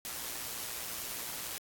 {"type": "noise with amplitude modulation", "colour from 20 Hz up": "white", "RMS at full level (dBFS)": -38, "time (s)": [0.05, 1.58], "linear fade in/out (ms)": 0, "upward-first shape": "sine", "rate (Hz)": 118, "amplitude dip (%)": 40, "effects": ["AAC 64 kbps"]}